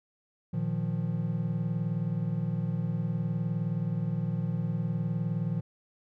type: chord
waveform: triangle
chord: Bb suspended fourth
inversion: none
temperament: just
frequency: 116.54 / 155.39 / 174.81 Hz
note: Bb2 / Eb3 / F3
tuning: 0 / -2 / +2 cents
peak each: -31 / -30 / -30 dBFS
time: 0.53-5.61 s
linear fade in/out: 10 ms
effects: none